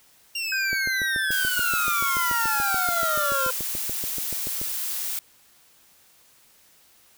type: exponential sweep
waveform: 25% pulse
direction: down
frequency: 2800 to 507 Hz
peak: -23 dBFS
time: 0.35-3.51 s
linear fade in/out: 5 ms
type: tone with pitch glide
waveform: sine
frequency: 1566 to 1387.1 Hz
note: G6 to F6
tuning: -2 to -12 cents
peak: -24 dBFS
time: 0.52-3.5 s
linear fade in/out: 2 ms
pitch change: -210 cents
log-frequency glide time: 1.21-1.9 s
type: click train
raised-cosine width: 2 ms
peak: -22 dBFS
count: 28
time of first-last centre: 0.73-4.615 s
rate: 6.95 Hz
type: noise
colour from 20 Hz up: blue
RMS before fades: -29 dBFS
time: 1.31-5.19 s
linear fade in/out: 2 ms
effects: white hiss -57 dBFS RMS until 7.17 s